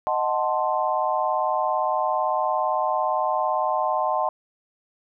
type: chord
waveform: sine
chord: D# diminished seventh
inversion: none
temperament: equal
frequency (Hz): 622.3 / 740 / 880 / 1046.5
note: D#5 / F#5 / A5 / C6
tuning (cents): 0 / 0 / 0 / 0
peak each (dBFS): -26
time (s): 0.07-4.29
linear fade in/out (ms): 0
effects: none